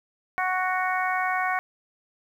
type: harmonic tone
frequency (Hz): 370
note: F#4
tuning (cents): 0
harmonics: 2 / 3 / 4 / 5 / 6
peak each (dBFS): -27 / -29 / -30 / -31 / -32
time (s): 0.38-1.59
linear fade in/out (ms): 0
effects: 9-bit